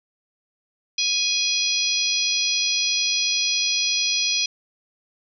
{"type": "harmonic tone", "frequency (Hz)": 829, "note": "G#5", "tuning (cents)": -3, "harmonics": [3, 4, 5, 6, 7], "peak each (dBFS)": [-26, -26, -26, -26, -26], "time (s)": [0.98, 4.46], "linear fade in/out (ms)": 5, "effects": []}